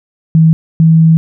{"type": "tone pair in turn", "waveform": "sine", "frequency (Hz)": [161, 162.03], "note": ["E3", "E3"], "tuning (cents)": [-41, -29], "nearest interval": "unison", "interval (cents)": 12, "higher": "second", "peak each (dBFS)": -3, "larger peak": "neither", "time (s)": [[0.35, 0.53], [0.8, 1.17]], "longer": "second", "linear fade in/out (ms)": 0, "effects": []}